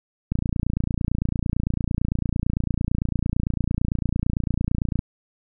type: click train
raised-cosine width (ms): 5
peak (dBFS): -10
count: 136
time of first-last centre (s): 0.32-4.991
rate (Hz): 28.9
effects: none